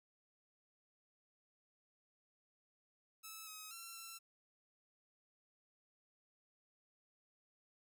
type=tone with pitch steps; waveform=5% pulse; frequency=1304 / 1269 / 1355 / 1345 Hz; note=E6 / D#6 / E6 / E6; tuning=-19 / +34 / +47 / +34 cents; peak=-38 dBFS; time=3.23-4.19 s; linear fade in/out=20 ms; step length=240 ms; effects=none